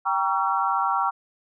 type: chord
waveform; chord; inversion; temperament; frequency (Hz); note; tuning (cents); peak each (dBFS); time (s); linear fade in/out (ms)
sine; G diminished seventh; none; just; 784 / 940.8 / 1128.9 / 1354.7; G5 / Bb5 / Db6 / Fb6; 0 / +16 / +31 / +47; -26; 0.05-1.11; 20
effects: none